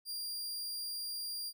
sawtooth tone, 4781 Hz, D8, 30 cents sharp, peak -35 dBFS, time 0.05-1.53 s, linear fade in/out 50 ms, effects none

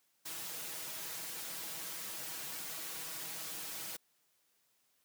white noise with comb filter, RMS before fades -43 dBFS, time 0.25-3.97 s, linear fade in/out 10 ms, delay 6.2 ms, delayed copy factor +0.95, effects white hiss -75 dBFS RMS until 5.04 s + high-pass 100 Hz 12 dB/octave

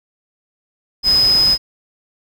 sine tone in noise, 5050 Hz, D#8, 25 cents sharp, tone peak -10 dBFS, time 1.03-1.58 s, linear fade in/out 50 ms, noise pink, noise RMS -27 dBFS, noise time 1.03-1.58 s, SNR +14 dB, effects none

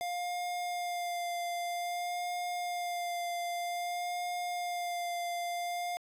square tone with vibrato, 703 Hz, F5, 11 cents sharp, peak -34 dBFS, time 0.01-5.97 s, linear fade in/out 0 ms, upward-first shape sine, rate 0.52 Hz, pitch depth 17 cents each way, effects resampled to 32000 Hz

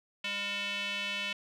square tone with band-pass filter, 201.8 Hz, G#3, 49 cents flat, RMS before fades -35 dBFS, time 0.24-1.33 s, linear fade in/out 5 ms, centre 2800 Hz, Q 4, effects none

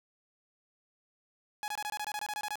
sawtooth tone bursts, 839 Hz, G#5, 17 cents sharp, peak -30 dBFS, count 13, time 1.63-2.556 s, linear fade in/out 0 ms, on 50 ms, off 23 ms, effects none

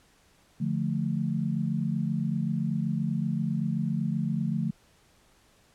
sine chord, D minor, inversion none, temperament equal, 146.83 / 174.61 / 220 Hz, D3 / F3 / A3, 0 / 0 / 0 cents, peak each -30 dBFS, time 0.6-4.71 s, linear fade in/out 10 ms, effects pink hiss -62 dBFS RMS until 5.74 s + low-pass 11000 Hz 12 dB/octave

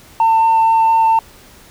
sine tone with vibrato, 899 Hz, A5, 37 cents sharp, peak -7 dBFS, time 0.2-1.19 s, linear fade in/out 2 ms, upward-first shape sine, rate 4.3 Hz, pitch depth 8 cents each way, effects tanh soft clip ceiling -7 dBFS + pink hiss -43 dBFS RMS until 1.7 s

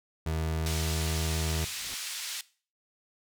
30% pulse tone, 79.8 Hz, D#2, 44 cents sharp, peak -26 dBFS, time 0.26-1.65 s, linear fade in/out 5 ms
pink band-pass noise, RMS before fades -37 dBFS, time 0.66-2.41 s, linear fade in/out 2 ms, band 2800 to 9800 Hz, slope 12 dB/octave
pink noise with exponential growth, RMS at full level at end -44 dBFS, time 1.55-1.94 s, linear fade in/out 0 ms, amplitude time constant 83 ms
effects noise-tail reverb RT60 0.4 s tail -19 dB re dry

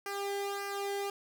sawtooth tone with flanger, 400 Hz, G4, 35 cents sharp, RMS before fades -36 dBFS, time 0.06-1.1 s, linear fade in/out 2 ms, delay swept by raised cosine 0.27 to 0.78 ms, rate 1.7 Hz, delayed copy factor -0.75, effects none

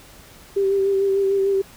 sine tone with vibrato, 392 Hz, G4, in tune, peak -16 dBFS, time 0.56-1.62 s, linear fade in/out 10 ms, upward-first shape sine, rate 6.7 Hz, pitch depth 25 cents each way, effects pink hiss -46 dBFS RMS until 1.76 s

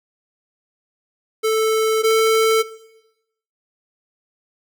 square tone pair in turn, 440 / 443.8 Hz, A4 / A4, 0 / +15 cents, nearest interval unison, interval 15 cents, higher second, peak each -16 / -13 dBFS, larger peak second, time 1.43-2.03 / 2.03-2.63 s, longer neither, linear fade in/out 20 ms, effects noise-tail reverb RT60 0.9 s tail -17 dB re dry

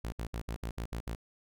sawtooth tone bursts, 56.8 Hz, A#1, 44 cents flat, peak -31 dBFS, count 8, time 0.04-1.151 s, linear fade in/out 5 ms, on 82 ms, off 65 ms, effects none

